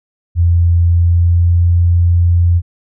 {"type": "tone with pitch glide", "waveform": "sine", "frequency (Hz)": [85.6, 86.59], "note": ["F2", "F2"], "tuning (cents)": [-34, -14], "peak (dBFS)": -7, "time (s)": [0.35, 2.62], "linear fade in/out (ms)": 50, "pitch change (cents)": 20, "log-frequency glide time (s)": [0.82, 1.72], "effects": []}